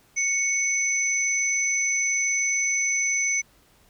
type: tone pair together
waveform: sine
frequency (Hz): 2217 / 6068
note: C#7 / F#8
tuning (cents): 0 / +43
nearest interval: octave + perfect fourth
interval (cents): 1743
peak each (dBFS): -24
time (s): 0.16-3.42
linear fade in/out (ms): 20
effects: pink hiss -59 dBFS RMS until 3.89 s